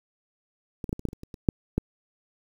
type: clicks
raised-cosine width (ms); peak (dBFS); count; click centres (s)
3; -20 / -19 / -14 / -25 / -13 / -23 / -26 / -27 / -27 / -6 / -10; 11; 0.842 / 0.893 / 0.929 / 0.994 / 1.053 / 1.087 / 1.131 / 1.234 / 1.342 / 1.488 / 1.78
effects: 8-bit